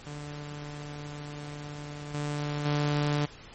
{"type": "tone with level steps", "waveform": "sawtooth", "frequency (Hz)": 146.83, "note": "D3", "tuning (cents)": 0, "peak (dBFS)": [-34, -26, -21], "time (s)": [0.06, 3.26], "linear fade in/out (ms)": 10, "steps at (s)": [2.14, 2.65], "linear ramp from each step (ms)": 5, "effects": ["pink hiss -49 dBFS RMS until 3.54 s", "MP3 32 kbps"]}